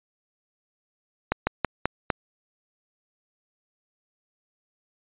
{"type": "slowing click train", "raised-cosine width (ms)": 0.5, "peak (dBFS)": -6, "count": 5, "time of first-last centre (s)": [1.32, 2.102], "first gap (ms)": 150, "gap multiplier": 1.18, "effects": ["resampled to 8000 Hz"]}